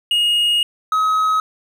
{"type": "tone pair in turn", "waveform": "triangle", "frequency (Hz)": [2867, 1273.7], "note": ["F7", "D#6"], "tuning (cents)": [45, 40], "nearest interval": "octave + major second", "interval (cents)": 1405, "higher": "first", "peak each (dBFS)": -12, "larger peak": "neither", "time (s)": [[0.11, 0.63], [0.92, 1.4]], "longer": "first", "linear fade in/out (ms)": 2, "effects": ["9-bit"]}